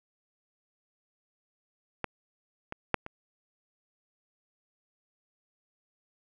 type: clicks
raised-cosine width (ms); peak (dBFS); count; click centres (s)
0.5; -15 / -21 / -8 / -24; 4; 2.043 / 2.724 / 2.943 / 3.064
effects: none